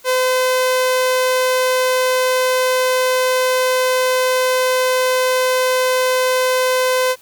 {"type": "tone", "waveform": "sawtooth", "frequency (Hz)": 511, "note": "C5", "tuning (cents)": -41, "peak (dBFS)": -10, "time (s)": [0.04, 7.16], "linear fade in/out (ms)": 50, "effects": ["white hiss -48 dBFS RMS until 7.21 s"]}